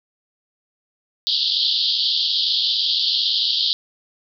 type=band-pass noise; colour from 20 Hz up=white; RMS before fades=-20 dBFS; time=1.27-3.73 s; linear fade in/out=0 ms; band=3100 to 4800 Hz; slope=96 dB/octave; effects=none